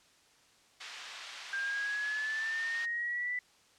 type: band-pass noise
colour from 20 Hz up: white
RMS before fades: -46 dBFS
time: 0.8-2.86 s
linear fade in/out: 10 ms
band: 1100 to 4100 Hz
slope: 12 dB/octave
type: exponential sweep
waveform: sine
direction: up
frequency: 1590 to 1989 Hz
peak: -32 dBFS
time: 1.53-3.39 s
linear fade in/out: 2 ms
effects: white hiss -64 dBFS RMS until 3.78 s + low-pass 7000 Hz 12 dB/octave